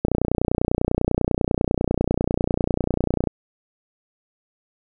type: click train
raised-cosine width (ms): 2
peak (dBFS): -6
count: 98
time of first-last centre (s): 0.05-3.273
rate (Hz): 30.1
effects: none